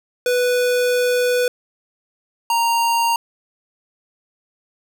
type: tone pair in turn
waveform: square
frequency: 493.9 / 929.7 Hz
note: B4 / A#5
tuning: 0 / -5 cents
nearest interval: major seventh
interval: 1095 cents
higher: second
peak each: -16 dBFS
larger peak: neither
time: 0.26-1.48 / 2.5-3.16 s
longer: first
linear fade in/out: 2 ms
effects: none